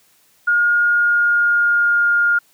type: tone with pitch glide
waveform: sine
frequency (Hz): 1426 to 1414.5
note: F6 to F6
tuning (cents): +36 to +22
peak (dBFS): -12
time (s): 0.47-2.39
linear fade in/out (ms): 10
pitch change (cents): -14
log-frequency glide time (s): 0.86-2.09
effects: white hiss -56 dBFS RMS until 2.53 s + high-pass 80 Hz 12 dB/octave

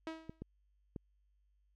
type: tone with exponential decay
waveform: sawtooth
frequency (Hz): 321.6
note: E4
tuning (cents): -43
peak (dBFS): -34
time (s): 0.07-0.42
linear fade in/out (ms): 1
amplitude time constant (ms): 74
type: clicks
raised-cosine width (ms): 3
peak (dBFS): -30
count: 3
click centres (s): 0.295 / 0.42 / 0.962
effects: added 50 Hz sine -70 dBFS peak until 1.75 s + low-pass 4000 Hz 12 dB/octave

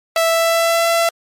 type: tone with pitch glide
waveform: sawtooth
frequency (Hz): 659.3 to 672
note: E5 to E5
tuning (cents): 0 to +33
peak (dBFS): -9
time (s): 0.16-1.09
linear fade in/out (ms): 2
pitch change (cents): +33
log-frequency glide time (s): 0.27-0.86
effects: MP3 64 kbps

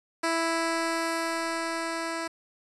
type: tone with level ramp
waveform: 10% pulse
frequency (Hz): 330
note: E4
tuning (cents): +2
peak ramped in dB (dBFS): -16 to -22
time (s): 0.23-2.28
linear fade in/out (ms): 10
effects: resampled to 24000 Hz + 8-bit

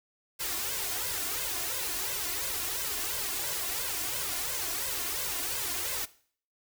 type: noise with flanger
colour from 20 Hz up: white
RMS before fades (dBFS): -33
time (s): 0.39-6.06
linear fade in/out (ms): 20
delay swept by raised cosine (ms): 1.9 to 2.9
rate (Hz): 2.9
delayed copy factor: +1
effects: noise-tail reverb RT60 0.5 s tail -18 dB re dry

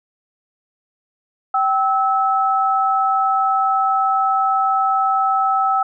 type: tone pair together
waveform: sine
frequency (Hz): 774.2 / 1302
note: G5 / E6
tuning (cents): -22 / -22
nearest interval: major sixth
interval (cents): 900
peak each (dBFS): -17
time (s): 1.54-5.83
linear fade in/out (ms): 5
effects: none

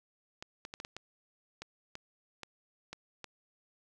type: clicks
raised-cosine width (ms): 0.2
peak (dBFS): -25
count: 11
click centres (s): 0.425 / 0.651 / 0.739 / 0.801 / 0.849 / 0.966 / 1.62 / 1.954 / 2.433 / 2.93 / 3.243
effects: none

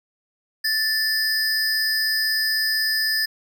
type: tone pair together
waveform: square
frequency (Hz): 1760 / 4978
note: A6 / D#8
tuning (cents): 0 / 0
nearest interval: octave + tritone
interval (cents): 1800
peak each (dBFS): -23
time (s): 0.64-3.26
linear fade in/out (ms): 10
effects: none

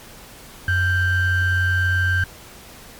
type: ring-modulated tone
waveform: triangle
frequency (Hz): 740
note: F#5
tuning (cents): 0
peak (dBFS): -11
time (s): 0.68-2.24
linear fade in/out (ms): 2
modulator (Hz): 830
effects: pink hiss -42 dBFS RMS until 2.99 s + MP3 96 kbps

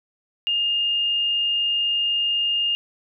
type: tone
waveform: sine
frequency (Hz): 2826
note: F7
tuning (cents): +20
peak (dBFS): -19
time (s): 0.47-2.75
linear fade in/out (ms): 0
effects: none

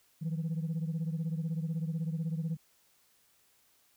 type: beating tone pair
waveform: sine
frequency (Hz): 158.8 / 174.8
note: D#3 / F3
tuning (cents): +36 / +2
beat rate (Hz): 16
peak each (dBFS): -31 / -35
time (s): 0.21-2.57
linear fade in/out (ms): 20
effects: tanh soft clip ceiling -28 dBFS + white hiss -68 dBFS RMS until 3.96 s

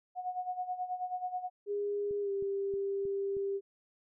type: tone with tremolo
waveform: sine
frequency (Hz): 730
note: F#5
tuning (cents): -24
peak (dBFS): -31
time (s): 0.15-1.5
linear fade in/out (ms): 50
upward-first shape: sine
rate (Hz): 9.3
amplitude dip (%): 75
type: tone with pitch glide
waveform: sine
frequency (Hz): 408.2 to 395.4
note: G#4 to G4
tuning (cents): -30 to +15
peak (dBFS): -31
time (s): 1.66-3.61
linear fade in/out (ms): 50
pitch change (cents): -55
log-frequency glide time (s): 2.21-2.31
type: click train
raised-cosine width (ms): 3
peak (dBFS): -37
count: 5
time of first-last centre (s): 2.11-3.368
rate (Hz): 3.18
effects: none

